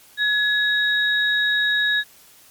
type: tone pair together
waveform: sine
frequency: 1689 / 3792 Hz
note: G#6 / A#7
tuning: +29 / +29 cents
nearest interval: octave + major second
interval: 1400 cents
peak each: -18 / -22 dBFS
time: 0.17-2.04 s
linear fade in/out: 50 ms
effects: white hiss -50 dBFS RMS until 2.5 s + MP3 96 kbps